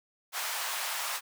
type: high-pass noise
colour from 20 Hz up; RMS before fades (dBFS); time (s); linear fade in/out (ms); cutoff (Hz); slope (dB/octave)
pink; -34; 0.32-1.21; 50; 760; 24
effects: none